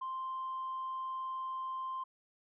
sine tone, 1046.5 Hz, C6, in tune, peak -35 dBFS, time 0.01-2.04 s, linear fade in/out 10 ms, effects tanh soft clip ceiling -33 dBFS

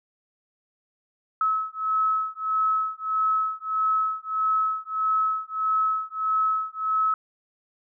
sine beating tone pair, 1291 / 1292.6 Hz, E6 / E6, -37 / -34 cents, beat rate 1.6 Hz, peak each -25 dBFS, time 1.41-7.14 s, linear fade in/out 2 ms, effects none

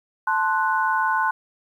sine chord, F# diminished, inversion first, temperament equal, 880 / 1046.5 / 1480 Hz, A5 / C6 / F#6, 0 / 0 / 0 cents, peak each -23 dBFS, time 0.27-1.31 s, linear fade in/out 5 ms, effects 9-bit

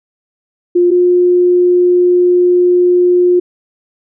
sine tone pair in turn, 352.4 / 356.7 Hz, F4 / F4, +16 / +37 cents, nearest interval unison, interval 21 cents, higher second, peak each -6 dBFS, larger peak neither, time 0.75-0.91 / 0.91-3.4 s, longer second, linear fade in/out 10 ms, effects none

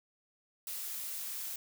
blue noise, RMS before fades -40 dBFS, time 0.67-1.56 s, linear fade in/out 2 ms, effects none

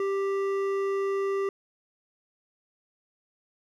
triangle tone with hard clipping, 392.9 Hz, G4, 4 cents sharp, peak -27 dBFS, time 0-1.49 s, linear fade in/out 2 ms, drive 14 dB, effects none

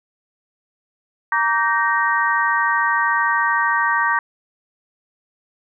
harmonic tone with a mistuned harmonic, 311.1 Hz, D#4, in tune, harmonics 3 / 4 / 5 / 6, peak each -21 / -21 / -21 / -21 dBFS, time 1.32-4.19 s, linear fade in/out 2 ms, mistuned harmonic 4, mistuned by -130 cents, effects none

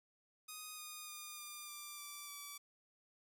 5% pulse tone with pitch steps, 1244.5 / 1228.8 / 1213.3 / 1197.9 / 1182.8 / 1167.9 / 1153.1 Hz, D#6 / D#6 / D#6 / D6 / D6 / D6 / D6, 0 / -22 / -44 / +34 / +12 / -10 / -32 cents, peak -36 dBFS, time 0.48-2.58 s, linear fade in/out 10 ms, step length 300 ms, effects none

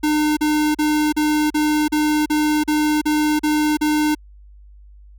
square tone bursts, 302.8 Hz, D#4, 47 cents flat, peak -16 dBFS, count 11, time 0.03-4.15 s, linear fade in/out 10 ms, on 340 ms, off 38 ms, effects added 50 Hz sine -41 dBFS peak until 5.18 s

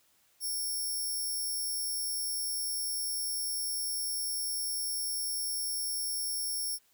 5% pulse tone, 5470 Hz, F8, 37 cents flat, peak -26 dBFS, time 0.4-6.79 s, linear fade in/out 50 ms, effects white hiss -68 dBFS RMS until 6.93 s

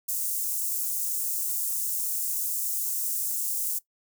white high-pass noise, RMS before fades -29 dBFS, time 0.08-3.79 s, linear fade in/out 10 ms, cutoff 7100 Hz, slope 24 dB/octave, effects noise-tail reverb RT60 0.1 s tail -18 dB re dry

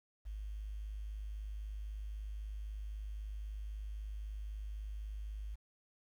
sine tone with quantisation, 51.91 Hz, G#1, in tune, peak -40 dBFS, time 0.25-5.56 s, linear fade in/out 20 ms, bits 11, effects none

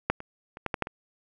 clicks, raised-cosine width 0.5 ms, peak -7 / -24 / -26 / -13 / -12 / -10 / -21 dBFS, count 7, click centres 0.1 / 0.204 / 0.571 / 0.663 / 0.742 / 0.823 / 0.871 s, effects none

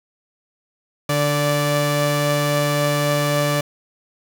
sawtooth tone pair together, 146.7 / 583.1 Hz, D3 / D5, -2 / -13 cents, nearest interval 2 octaves, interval 2389 cents, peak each -16 dBFS, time 1.09-3.61 s, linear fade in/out 5 ms, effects 7-bit

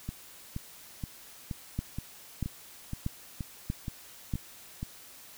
two click trains, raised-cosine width 5 ms, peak -18 / -22 dBFS, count 5 / 11, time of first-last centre 1.79-4.338 / 0.09-4.829 s, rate 1.57 / 2.11 Hz, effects white hiss -51 dBFS RMS until 5.37 s

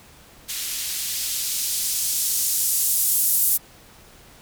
violet noise with band-pass filter sweep, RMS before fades -23 dBFS, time 0.48-3.58 s, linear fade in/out 20 ms, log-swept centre 2500 to 11000 Hz, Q 0.79, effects pink hiss -49 dBFS RMS until 4.41 s

